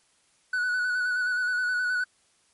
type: tone with vibrato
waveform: triangle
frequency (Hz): 1480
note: F#6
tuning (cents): 0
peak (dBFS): -22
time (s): 0.53-2.04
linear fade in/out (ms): 5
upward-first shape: square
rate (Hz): 9.5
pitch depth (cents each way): 24
effects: white hiss -65 dBFS RMS until 2.53 s + MP3 48 kbps